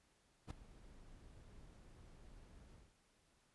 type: noise with ADSR envelope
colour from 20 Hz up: brown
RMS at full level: -41 dBFS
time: 0.47-2.95 s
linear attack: 37 ms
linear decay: 6 ms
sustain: -19 dB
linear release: 200 ms
effects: pink hiss -75 dBFS RMS until 3.54 s + resampled to 24000 Hz